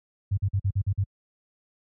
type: tone bursts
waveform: sine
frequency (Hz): 98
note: G2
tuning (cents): 0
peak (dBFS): -20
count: 7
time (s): 0.31-1.04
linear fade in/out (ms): 10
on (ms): 64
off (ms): 47
effects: high-pass 60 Hz 12 dB/octave